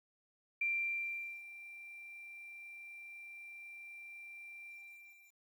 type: tone with ADSR envelope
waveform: sine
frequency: 2363 Hz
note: D7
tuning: 10 cents sharp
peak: -31 dBFS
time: 0.61-5.39 s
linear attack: 6 ms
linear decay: 800 ms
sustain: -17 dB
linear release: 700 ms
effects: 11-bit